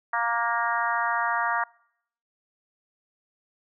harmonic tone with a mistuned harmonic, 233.7 Hz, A#3, 5 cents sharp, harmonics 3 / 4 / 5 / 6 / 7 / 8, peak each -31 / -28 / -29 / -31 / -32 / -32 dBFS, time 0.13-1.64 s, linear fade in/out 5 ms, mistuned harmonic 6, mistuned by +16 cents, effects noise-tail reverb RT60 0.7 s tail -25 dB re dry

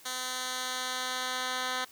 10% pulse tone with band-pass filter sweep, 254.7 Hz, C4, 46 cents flat, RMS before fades -34 dBFS, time 0.05-1.85 s, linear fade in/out 10 ms, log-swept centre 5900 to 2900 Hz, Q 0.71, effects white hiss -55 dBFS RMS until 1.91 s + high-pass 60 Hz 12 dB/octave

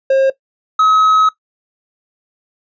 triangle tone pair in turn, 536 / 1277.9 Hz, C5 / D#6, +42 / +46 cents, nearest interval octave + minor third, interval 1504 cents, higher second, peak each -6 dBFS, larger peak neither, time 0.1-0.3 / 0.79-1.29 s, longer second, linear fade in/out 5 ms, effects noise-tail reverb RT60 0.1 s tail -17 dB re dry + resampled to 16000 Hz

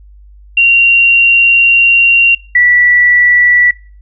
sine tone pair in turn, 2759 / 1955.3 Hz, F7 / B6, -22 / -18 cents, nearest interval tritone, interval 596 cents, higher first, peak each -4 dBFS, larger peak neither, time 0.57-2.35 / 2.55-3.71 s, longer first, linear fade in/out 5 ms, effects noise-tail reverb RT60 0.4 s tail -23 dB re dry + added 50 Hz sine -35 dBFS peak until 4.01 s

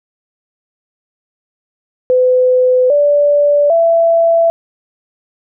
sine tone with pitch steps, 506 / 581.2 / 667.7 Hz, B4 / D5 / E5, +42 / -18 / +22 cents, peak -7 dBFS, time 2.1-4.5 s, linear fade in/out 0 ms, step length 800 ms, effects none

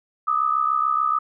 sine tone pair together, 1205 / 1271.9 Hz, D6 / D#6, +44 / +38 cents, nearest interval minor second, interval 94 cents, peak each -21 dBFS, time 0.27-1.19 s, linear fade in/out 10 ms, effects none

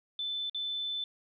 sine tone with dropouts, 3520 Hz, A7, in tune, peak -32 dBFS, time 0.19-1.04 s, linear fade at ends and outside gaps 2 ms, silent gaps 0.497-0.546 s, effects none

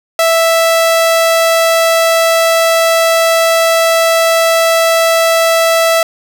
sawtooth tone, 659.3 Hz, E5, in tune, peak -4 dBFS, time 0.19-6.03 s, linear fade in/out 2 ms, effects none

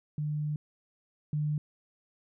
sine tone pair in turn, 150 / 150 Hz, D3 / D3, +37 / +37 cents, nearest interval unison, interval 0 cents, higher neither, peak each -29 / -27 dBFS, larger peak second, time 0.18-0.56 / 1.33-1.58 s, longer first, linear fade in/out 2 ms, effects none

